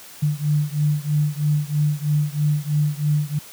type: beating tone pair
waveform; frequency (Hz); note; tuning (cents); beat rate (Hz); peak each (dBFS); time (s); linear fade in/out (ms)
sine; 147.6 / 150.7; D3 / D3; +9 / +45; 3.1; -20 / -21; 0.22-3.39; 10
effects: white hiss -42 dBFS RMS until 3.52 s + high-pass 80 Hz 12 dB/octave